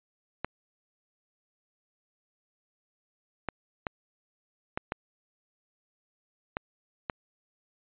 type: clicks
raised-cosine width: 0.5 ms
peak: -15 dBFS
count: 7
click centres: 0.446 / 3.487 / 3.868 / 4.775 / 4.921 / 6.569 / 7.098 s
effects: resampled to 8000 Hz